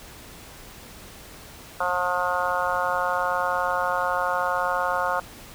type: harmonic tone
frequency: 179.2 Hz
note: F3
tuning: 45 cents sharp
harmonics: 3 / 4 / 5 / 6 / 7 / 8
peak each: -29 / -29 / -29 / -29 / -29 / -29 dBFS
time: 1.8-5.2 s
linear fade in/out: 5 ms
effects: pink hiss -44 dBFS RMS until 5.54 s